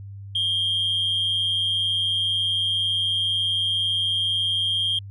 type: tone with amplitude modulation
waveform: sine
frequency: 3217 Hz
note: G7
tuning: 44 cents sharp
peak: -16 dBFS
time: 0.35-4.99 s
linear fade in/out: 5 ms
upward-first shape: sine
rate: 178 Hz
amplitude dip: 60%
effects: tanh soft clip ceiling -17 dBFS + added 99 Hz sine -35 dBFS peak until 5.1 s